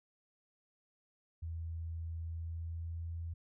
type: tone with pitch glide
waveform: sine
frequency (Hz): 82.41 to 83.56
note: E2 to E2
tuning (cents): 0 to +24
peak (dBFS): -38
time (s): 1.42-3.34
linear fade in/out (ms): 10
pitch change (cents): +24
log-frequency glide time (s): 2.27-3.12
effects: none